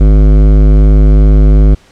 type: tone with hard clipping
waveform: sine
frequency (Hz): 51.3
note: G#1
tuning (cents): -21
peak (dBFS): -4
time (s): 0-1.75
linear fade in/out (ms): 10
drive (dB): 15
effects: pink hiss -44 dBFS RMS until 1.91 s + low-pass 7000 Hz 12 dB/octave